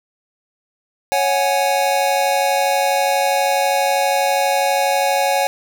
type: chord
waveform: square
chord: C# suspended fourth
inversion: none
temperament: just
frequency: 554.4 / 739.2 / 831.5 Hz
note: C#5 / F#5 / G#5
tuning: 0 / -2 / +2 cents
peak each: -20 dBFS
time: 1.12-5.47 s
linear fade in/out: 0 ms
effects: none